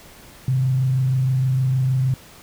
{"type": "tone with frequency modulation", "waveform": "sine", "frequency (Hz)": 130.5, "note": "C3", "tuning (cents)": -4, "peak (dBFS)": -16, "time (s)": [0.48, 2.14], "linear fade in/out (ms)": 2, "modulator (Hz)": 26.4, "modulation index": 0.25, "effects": ["pink hiss -45 dBFS RMS until 2.42 s"]}